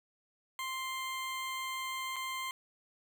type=tone with dropouts; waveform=20% pulse; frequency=1049 Hz; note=C6; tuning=4 cents sharp; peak=-31 dBFS; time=0.59-2.51 s; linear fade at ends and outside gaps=1 ms; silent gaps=2.16-2.164 s; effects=none